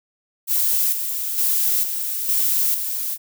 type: noise with tremolo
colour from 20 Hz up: violet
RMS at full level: -19 dBFS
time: 0.47-3.18 s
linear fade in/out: 50 ms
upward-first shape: square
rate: 1.1 Hz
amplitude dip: 50%
effects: none